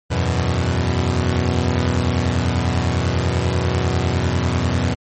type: chord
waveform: sawtooth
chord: E suspended second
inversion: none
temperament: equal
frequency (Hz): 82.41 / 92.5 / 123.47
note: E2 / F#2 / B2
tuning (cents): 0 / 0 / 0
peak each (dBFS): -17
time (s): 0.1-4.95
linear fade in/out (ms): 20
effects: MP3 32 kbps